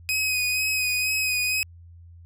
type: tone with vibrato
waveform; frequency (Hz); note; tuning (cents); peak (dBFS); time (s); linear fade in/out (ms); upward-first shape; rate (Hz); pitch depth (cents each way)
sawtooth; 2514; D#7; +17; -19; 0.09-1.63; 0; sine; 2.1; 27
effects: added 85 Hz sine -44 dBFS peak until 2.25 s